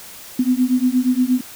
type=beating tone pair; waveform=sine; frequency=248.2 / 256.7 Hz; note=B3 / C4; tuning=+9 / -33 cents; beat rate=8.5 Hz; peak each=-17 dBFS; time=0.39-1.41 s; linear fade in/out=5 ms; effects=white hiss -38 dBFS RMS until 1.55 s